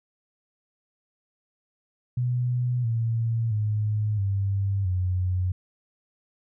sine tone with pitch steps, 123.47 / 114.54 / 106.25 / 98.57 / 91.44 Hz, B2 / A#2 / G#2 / G2 / F#2, 0 / -30 / +40 / +10 / -20 cents, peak -22 dBFS, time 2.17-5.52 s, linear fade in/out 5 ms, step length 670 ms, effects none

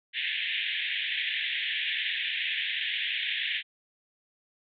white band-pass noise, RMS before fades -31 dBFS, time 0.13-3.63 s, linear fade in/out 50 ms, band 1700 to 3600 Hz, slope 96 dB/octave, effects none

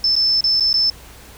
sine tone with dropouts, 5274 Hz, E8, in tune, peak -13 dBFS, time 0.04-0.9 s, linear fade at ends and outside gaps 2 ms, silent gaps 0.155-0.163 / 0.408-0.44 / 0.599-0.606 / 0.73-0.74 s, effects added 60 Hz sine -44 dBFS peak until 1.37 s + pink hiss -42 dBFS RMS until 1.37 s

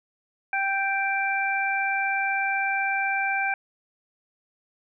harmonic tone, 784 Hz, G5, in tune, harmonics 1 / 2 / 3, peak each -27 / -27 / -27 dBFS, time 0.53-3.54 s, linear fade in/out 2 ms, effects none

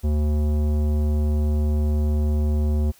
sine tone with tanh clipping, 75 Hz, D2, 37 cents sharp, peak -20 dBFS, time 0.03-2.92 s, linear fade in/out 20 ms, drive 15 dB, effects white hiss -54 dBFS RMS until 2.99 s

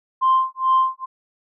sine tone with tremolo, 1046.5 Hz, C6, in tune, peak -11 dBFS, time 0.21-1.06 s, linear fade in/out 20 ms, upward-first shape sine, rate 2.3 Hz, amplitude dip 100%, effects tanh soft clip ceiling -9 dBFS

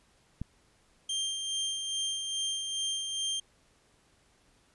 click, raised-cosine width 5 ms, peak -22 dBFS, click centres 0.416 s
sawtooth tone with tremolo, 3175 Hz, G7, 21 cents sharp, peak -26 dBFS, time 1.09-3.4 s, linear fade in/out 5 ms, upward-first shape sine, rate 2.4 Hz, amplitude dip 40%
effects pink hiss -66 dBFS RMS until 4.74 s + resampled to 24000 Hz

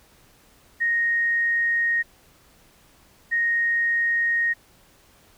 sine tone pair in turn, 1864.7 / 1864.7 Hz, A#6 / A#6, 0 / 0 cents, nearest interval unison, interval 0 cents, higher neither, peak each -19 dBFS, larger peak neither, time 0.8-2.03 / 3.31-4.54 s, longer neither, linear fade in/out 20 ms, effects pink hiss -56 dBFS RMS until 5.37 s

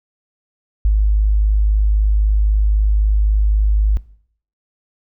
sine tone, 51.91 Hz, G#1, in tune, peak -10 dBFS, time 0.85-3.97 s, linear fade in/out 0 ms, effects noise-tail reverb RT60 0.6 s tail -20 dB re dry

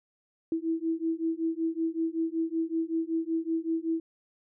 sine beating tone pair, 324.2 / 329.5 Hz, E4 / E4, -29 / -1 cents, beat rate 5.3 Hz, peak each -30 dBFS, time 0.52-4 s, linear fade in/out 2 ms, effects none

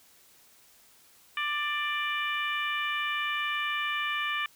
harmonic tone, 591 Hz, D5, 11 cents sharp, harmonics 2 / 3 / 4 / 5 / 6, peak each -33 / -33 / -33 / -36 / -44 dBFS, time 1.37-4.46 s, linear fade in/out 2 ms, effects white hiss -59 dBFS RMS until 4.55 s

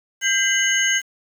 sine tone cluster, 1591 / 2047 / 2972 / 6470 Hz, G6 / C7 / F#7 / G#8, +25 / -38 / +7 / -46 cents, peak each -22 dBFS, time 0.21-1.02 s, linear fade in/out 50 ms, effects 7-bit

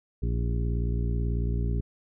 harmonic tone with a mistuned harmonic, 58.27 Hz, A#1, in tune, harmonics 1 / 2 / 3 / 4 / 5 / 6 / 7, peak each -26 / -30 / -36 / -39 / -44 / -44 / -41 dBFS, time 0.22-1.81 s, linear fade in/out 10 ms, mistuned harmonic 6, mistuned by -57 cents, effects none

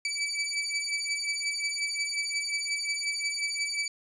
20% pulse beating tone pair, 2300 / 2305.6 Hz, D7 / D7, -37 / -33 cents, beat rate 5.6 Hz, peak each -27 dBFS, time 0.05-3.88 s, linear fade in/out 2 ms, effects resampled to 22050 Hz

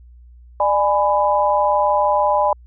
sine chord, G# diminished, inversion second, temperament just, 598 / 830.6 / 996.7 Hz, D5 / G#5 / B5, +31 / 0 / +16 cents, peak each -18 dBFS, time 0.6-2.53 s, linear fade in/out 2 ms, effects added 60 Hz sine -41 dBFS peak until 2.66 s

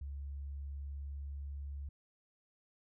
sine tone with pitch glide, 70.1 to 70.51 Hz, C#2 to C#2, +20 to +30 cents, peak -40 dBFS, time 0.01-1.89 s, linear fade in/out 5 ms, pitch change +10 cents, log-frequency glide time 0.44-1.54 s, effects none

